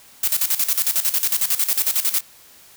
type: noise with tremolo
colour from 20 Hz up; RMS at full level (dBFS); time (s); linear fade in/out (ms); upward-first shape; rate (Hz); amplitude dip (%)
blue; -18; 0.23-2.21; 5; square; 11; 75
effects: white hiss -48 dBFS RMS until 2.76 s